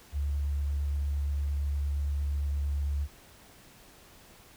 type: tone with vibrato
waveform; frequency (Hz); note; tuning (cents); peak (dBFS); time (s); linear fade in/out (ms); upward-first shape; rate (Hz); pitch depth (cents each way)
sine; 71.5; D2; -46; -27; 0.12-3.08; 50; sine; 8.7; 10
effects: pink hiss -55 dBFS RMS until 4.56 s